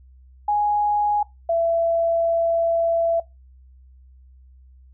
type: tone pair in turn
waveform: sine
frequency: 830.6 / 669.1 Hz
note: G#5 / E5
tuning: 0 / +26 cents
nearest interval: major third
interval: 374 cents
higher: first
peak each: -17 dBFS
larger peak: neither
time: 0.48-1.23 / 1.49-3.2 s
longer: second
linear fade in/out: 5 ms
effects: noise-tail reverb RT60 0.2 s tail -20 dB re dry + added 64 Hz sine -46 dBFS peak until 4.93 s